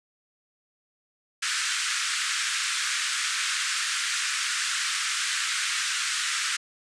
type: band-pass noise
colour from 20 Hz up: pink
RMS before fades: -28 dBFS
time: 1.42-6.57 s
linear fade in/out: 10 ms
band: 1300 to 9100 Hz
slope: 48 dB/octave
effects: none